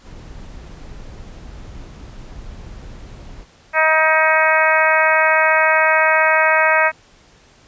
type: noise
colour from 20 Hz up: brown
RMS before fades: -35 dBFS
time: 0.02-3.46 s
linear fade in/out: 50 ms
type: harmonic tone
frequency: 315.7 Hz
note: D#4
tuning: 25 cents sharp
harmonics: 2 / 3 / 4 / 5 / 6 / 7 / 8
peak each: -18 / -19 / -20 / -18 / -19 / -20 / -23 dBFS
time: 3.73-6.92 s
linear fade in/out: 50 ms
effects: pink hiss -50 dBFS RMS until 7.67 s + resampled to 16000 Hz